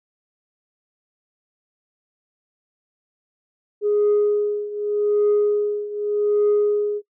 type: tone with tremolo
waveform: sine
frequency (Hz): 415.3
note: G#4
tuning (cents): 0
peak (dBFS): -12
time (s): 3.81-7.02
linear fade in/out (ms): 50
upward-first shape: triangle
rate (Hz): 0.84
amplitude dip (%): 85
effects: noise-tail reverb RT60 0.1 s tail -24 dB re dry + tanh soft clip ceiling -12 dBFS